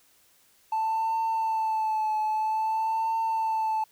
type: tone with vibrato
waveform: triangle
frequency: 880 Hz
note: A5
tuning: in tune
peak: -21 dBFS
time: 0.72-3.84 s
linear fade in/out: 5 ms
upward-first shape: triangle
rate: 0.51 Hz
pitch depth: 40 cents each way
effects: tanh soft clip ceiling -20 dBFS + white hiss -62 dBFS RMS until 3.91 s